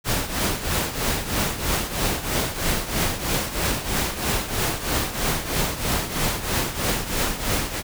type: noise with tremolo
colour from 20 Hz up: pink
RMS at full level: -21 dBFS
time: 0.04-7.83 s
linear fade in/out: 50 ms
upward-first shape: triangle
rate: 3.1 Hz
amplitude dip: 75%
effects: none